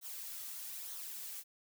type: noise with flanger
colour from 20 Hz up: blue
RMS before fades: -45 dBFS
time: 0.01-1.44 s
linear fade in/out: 50 ms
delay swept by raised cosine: 0.4 to 2.9 ms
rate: 1.1 Hz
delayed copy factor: -0.5
effects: none